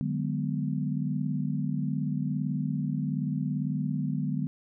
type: chord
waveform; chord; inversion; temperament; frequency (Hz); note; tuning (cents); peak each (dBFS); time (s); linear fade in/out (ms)
sine; G# half-diminished seventh; second; just; 149.51 / 186.89 / 207.7 / 249.2; D3 / F#3 / G#3 / B3; +31 / +18 / 0 / +16; -30 / -34 / -34 / -33; 0.01-4.47; 0
effects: none

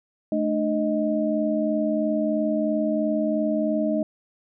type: tone cluster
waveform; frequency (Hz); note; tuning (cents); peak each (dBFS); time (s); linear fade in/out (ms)
sine; 217.4 / 300.4 / 625; A3 / D4 / D#5; -21 / +39 / +8; -25; 0.32-4.03; 2
effects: none

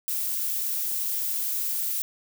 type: noise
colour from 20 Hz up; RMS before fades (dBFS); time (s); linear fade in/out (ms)
violet; -28; 0.08-2.02; 0
effects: none

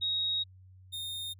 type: tone pair in turn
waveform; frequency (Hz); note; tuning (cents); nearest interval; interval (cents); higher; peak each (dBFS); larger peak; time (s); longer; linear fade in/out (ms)
sine / 45% pulse; 3776 / 3669; A#7 / A#7; +22 / -28; unison; 50; first; -28 / -36; first; 0.01-0.44 / 0.92-1.34; first; 20
effects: added 93 Hz sine -52 dBFS peak until 1.39 s

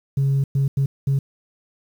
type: tone bursts at uneven times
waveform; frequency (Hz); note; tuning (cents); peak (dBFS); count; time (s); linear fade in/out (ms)
sine; 137.4; C#3; -15; -14; 4; 0.17-0.44 / 0.55-0.68 / 0.77-0.86 / 1.07-1.19; 5
effects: tanh soft clip ceiling -14 dBFS + 8-bit

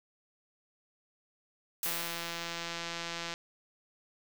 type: noise with exponential decay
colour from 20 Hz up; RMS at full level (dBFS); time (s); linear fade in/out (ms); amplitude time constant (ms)
blue; -32; 1.83-2.8; 1; 210
type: click train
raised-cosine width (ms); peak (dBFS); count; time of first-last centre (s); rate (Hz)
0.2; -20; 251; 1.86-3.339; 169
effects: none

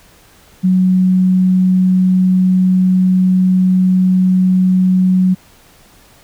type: tone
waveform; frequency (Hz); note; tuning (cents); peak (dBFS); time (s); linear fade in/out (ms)
sine; 185; F#3; 0; -8; 0.63-5.35; 20
effects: pink hiss -46 dBFS RMS until 6.23 s

